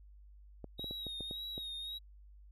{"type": "clicks", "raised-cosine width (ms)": 2, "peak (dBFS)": -31, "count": 8, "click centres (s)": [0.643, 0.795, 0.843, 0.91, 1.067, 1.207, 1.311, 1.579]}
{"type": "tone with vibrato", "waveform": "triangle", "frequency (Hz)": 3781, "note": "A#7", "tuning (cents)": 24, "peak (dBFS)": -39, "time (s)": [0.78, 1.99], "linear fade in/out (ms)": 20, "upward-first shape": "sine", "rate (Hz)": 1.8, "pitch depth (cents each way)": 49}
{"effects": ["added 50 Hz sine -54 dBFS peak until 2.51 s"]}